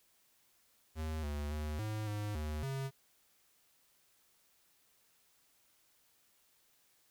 square tone with pitch steps, 78.6 / 73.3 / 75.8 / 107.6 / 104.5 / 76.1 / 135.2 Hz, D#2 / D2 / D#2 / A2 / G#2 / D#2 / C#3, +18 / -3 / -45 / -38 / +11 / -38 / -43 cents, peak -37 dBFS, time 0.95-2.91 s, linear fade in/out 50 ms, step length 280 ms, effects white hiss -71 dBFS RMS until 7.1 s

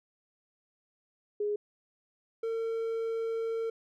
sine / triangle tone pair in turn, 415.3 / 453.6 Hz, G#4 / A#4, 0 / -47 cents, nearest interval major second, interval 153 cents, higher second, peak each -28 dBFS, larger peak neither, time 1.4-1.56 / 2.43-3.7 s, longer second, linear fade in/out 5 ms, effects none

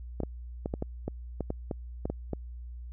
clicks, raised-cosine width 2 ms, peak -18 dBFS, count 12, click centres 0.203 / 0.234 / 0.659 / 0.739 / 0.824 / 1.08 / 1.407 / 1.504 / 1.712 / 2.055 / 2.1 / 2.333 s, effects added 60 Hz sine -39 dBFS peak until 2.92 s

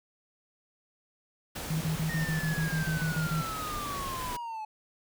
pink noise, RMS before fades -38 dBFS, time 1.55-4.37 s, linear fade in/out 10 ms
sine tone bursts, 158.6 Hz, D#3, 33 cents sharp, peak -27 dBFS, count 12, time 1.7-3.416 s, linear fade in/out 5 ms, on 110 ms, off 36 ms
triangle linear sweep, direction down, 1864.7 to 853 Hz, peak -33 dBFS, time 2.09-4.65 s, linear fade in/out 5 ms
effects none

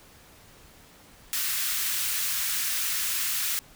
white high-pass noise, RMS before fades -28 dBFS, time 1.33-3.59 s, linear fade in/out 0 ms, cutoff 1300 Hz, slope 24 dB/octave, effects pink hiss -53 dBFS RMS until 3.75 s

